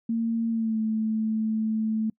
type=tone with pitch glide; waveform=sine; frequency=228.5 to 219.2 Hz; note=A#3 to A3; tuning=-34 to -6 cents; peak=-23 dBFS; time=0.09-2.1 s; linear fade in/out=5 ms; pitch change=-72 cents; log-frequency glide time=0.5-0.79 s; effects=noise-tail reverb RT60 0.1 s tail -26 dB re dry